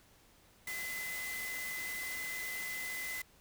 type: tone in noise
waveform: sine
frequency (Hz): 2026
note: B6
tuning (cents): +44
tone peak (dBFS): -39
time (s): 0.67-3.22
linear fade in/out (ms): 5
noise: white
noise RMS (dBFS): -44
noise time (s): 0.67-3.22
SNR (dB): +2
effects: pink hiss -64 dBFS RMS until 3.4 s

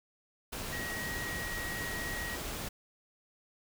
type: tone in noise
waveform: sine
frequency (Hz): 1900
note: A#6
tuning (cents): +33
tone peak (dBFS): -38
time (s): 0.72-2.36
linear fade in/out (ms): 10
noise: pink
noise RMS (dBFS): -39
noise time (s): 0.52-2.69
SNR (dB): -2
effects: none

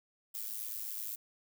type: noise with amplitude modulation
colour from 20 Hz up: violet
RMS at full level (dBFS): -37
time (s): 0.34-1.16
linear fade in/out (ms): 10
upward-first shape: sine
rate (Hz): 108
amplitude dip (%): 75
effects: none

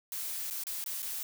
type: noise with dropouts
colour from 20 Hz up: blue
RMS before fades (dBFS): -37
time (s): 0.12-1.23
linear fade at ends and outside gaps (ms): 1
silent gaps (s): 0.501-0.508 / 0.637-0.668 / 0.841-0.861 / 1.021-1.027
effects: none

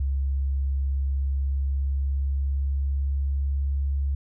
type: tone with pitch glide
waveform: sine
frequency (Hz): 68.2 to 69.35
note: C#2 to C#2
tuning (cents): -28 to +1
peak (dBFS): -22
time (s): 0-4.15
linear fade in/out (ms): 5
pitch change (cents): +29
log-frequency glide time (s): 1.07-3.83
effects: none

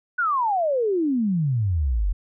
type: exponential sweep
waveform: sine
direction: down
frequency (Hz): 1506 to 42.68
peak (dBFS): -19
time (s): 0.18-2.13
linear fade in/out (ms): 10
effects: none

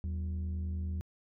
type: tone pair together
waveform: sine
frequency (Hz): 79.62 / 189.6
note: D#2 / F#3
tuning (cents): +40 / +43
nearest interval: octave + minor third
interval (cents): 1503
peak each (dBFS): -31 / -40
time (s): 0.04-1.01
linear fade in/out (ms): 0
effects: tanh soft clip ceiling -30 dBFS

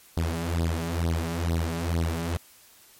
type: tone with flanger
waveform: sawtooth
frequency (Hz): 83.3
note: E2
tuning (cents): +19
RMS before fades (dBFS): -27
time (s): 0.17-2.37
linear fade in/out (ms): 0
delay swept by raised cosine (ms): 0.2 to 5.1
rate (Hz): 2.2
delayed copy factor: +0.95
effects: white hiss -54 dBFS RMS until 2.99 s + MP3 64 kbps

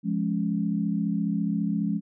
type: chord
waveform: sine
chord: Db major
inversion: first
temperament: just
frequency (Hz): 173.24 / 207.9 / 277.2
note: F3 / Ab3 / Db4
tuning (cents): -14 / +2 / 0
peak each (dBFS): -28 / -26 / -31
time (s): 0.03-2.01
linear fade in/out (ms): 50
effects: none

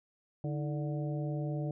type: harmonic tone with a mistuned harmonic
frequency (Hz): 146.83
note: D3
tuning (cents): 0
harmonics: 1 / 2 / 3 / 4 / 5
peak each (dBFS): -33 / -40 / -45 / -43 / -49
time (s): 0.44-1.71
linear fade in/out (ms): 2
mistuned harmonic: 2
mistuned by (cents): +130
effects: none

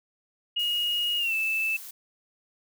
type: tone with pitch glide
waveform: sine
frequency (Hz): 2874 to 2635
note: F7 to E7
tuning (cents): +49 to -1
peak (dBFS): -24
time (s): 0.56-1.77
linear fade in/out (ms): 10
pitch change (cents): -150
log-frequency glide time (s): 1.18-1.34
type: noise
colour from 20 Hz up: blue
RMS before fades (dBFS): -42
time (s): 0.59-1.91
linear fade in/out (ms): 5
effects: none

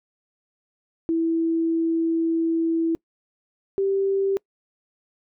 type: tone pair in turn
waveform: sine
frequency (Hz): 328.8 / 391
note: E4 / G4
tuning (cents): -4 / -4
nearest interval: minor third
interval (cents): 300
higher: second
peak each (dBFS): -19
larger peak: neither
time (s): 1.09-2.95 / 3.78-4.37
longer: first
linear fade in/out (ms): 0
effects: noise-tail reverb RT60 0.1 s tail -25 dB re dry

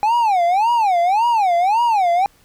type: tone with vibrato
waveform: triangle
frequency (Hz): 810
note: G#5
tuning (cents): -43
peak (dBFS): -11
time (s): 0.03-2.26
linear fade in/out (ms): 0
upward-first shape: sine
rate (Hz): 1.8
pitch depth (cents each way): 290
effects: pink hiss -54 dBFS RMS until 2.44 s

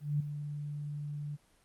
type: tone with ADSR envelope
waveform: sine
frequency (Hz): 146.83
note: D3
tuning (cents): 0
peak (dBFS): -26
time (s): 0-1.37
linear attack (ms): 200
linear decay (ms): 7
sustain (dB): -10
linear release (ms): 26
effects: pink hiss -67 dBFS RMS until 1.64 s + Opus 24 kbps

